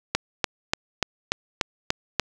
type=click train; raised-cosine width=0.2 ms; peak=-3 dBFS; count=8; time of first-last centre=0.15-2.197 s; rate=3.42 Hz; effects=none